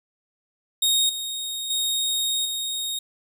sawtooth tone with level steps, 3729 Hz, A#7, in tune, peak -15 / -25 / -19 / -23 dBFS, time 0.82-2.99 s, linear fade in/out 5 ms, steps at 1.09 / 1.7 / 2.45 s, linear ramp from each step 5 ms, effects none

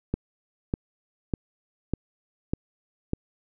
click train, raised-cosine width 3 ms, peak -12 dBFS, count 6, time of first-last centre 0.14-3.134 s, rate 1.67 Hz, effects none

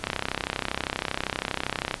click train, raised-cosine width 0.3 ms, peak -9 dBFS, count 63, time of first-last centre 0.04-1.942 s, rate 32.6 Hz, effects pink hiss -42 dBFS RMS until 2 s + resampled to 24000 Hz

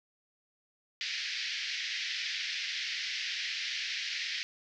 pink band-pass noise, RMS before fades -36 dBFS, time 1.01-4.43 s, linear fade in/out 0 ms, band 1800 to 5500 Hz, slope 48 dB/octave, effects none

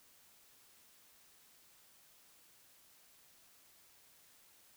silence, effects white hiss -65 dBFS RMS until 4.76 s

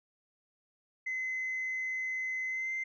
sine tone with pitch glide, 2044 to 2081 Hz, C7 to C7, -41 to -10 cents, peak -31 dBFS, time 1.06-2.84 s, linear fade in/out 10 ms, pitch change +31 cents, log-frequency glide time 2.48-2.73 s, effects tanh soft clip ceiling -29 dBFS

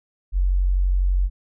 sine tone, 46.02 Hz, F#1, 9 cents flat, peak -16 dBFS, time 0.32-1.3 s, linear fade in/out 50 ms, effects none

